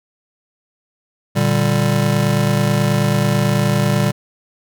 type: chord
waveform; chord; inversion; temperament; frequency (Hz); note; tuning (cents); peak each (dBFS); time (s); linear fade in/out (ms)
square; G minor; first; just; 117.6 / 147 / 196; Bb2 / D3 / G3; +16 / +2 / 0; -19; 1.35-4.12; 20
effects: none